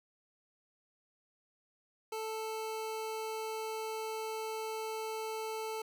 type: tone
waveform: 25% pulse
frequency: 440 Hz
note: A4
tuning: in tune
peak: -33 dBFS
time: 2.12-5.82 s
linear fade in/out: 5 ms
effects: none